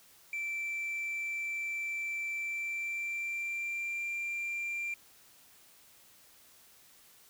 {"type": "tone with pitch glide", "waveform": "sine", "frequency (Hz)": [2336, 2374], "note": ["D7", "D7"], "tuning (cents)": [-10, 18], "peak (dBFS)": -31, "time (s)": [0.33, 4.94], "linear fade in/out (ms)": 2, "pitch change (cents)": 28, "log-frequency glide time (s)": [2.37, 4.09], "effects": ["tanh soft clip ceiling -32 dBFS", "white hiss -60 dBFS RMS until 7.29 s"]}